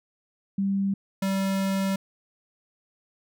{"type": "tone pair in turn", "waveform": ["sine", "square"], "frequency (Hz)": [196.5, 193.68], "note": ["G3", "G3"], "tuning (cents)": [4, -21], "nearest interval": "unison", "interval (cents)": 25, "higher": "first", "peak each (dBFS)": [-22, -24], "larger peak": "first", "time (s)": [[0.58, 0.94], [1.22, 1.96]], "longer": "second", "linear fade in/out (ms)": 5, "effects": []}